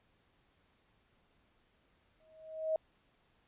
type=tone with exponential growth; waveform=sine; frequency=634 Hz; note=D#5; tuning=32 cents sharp; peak=-27 dBFS; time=2.2-2.76 s; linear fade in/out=2 ms; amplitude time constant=120 ms; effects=pink hiss -72 dBFS RMS until 3.47 s + resampled to 8000 Hz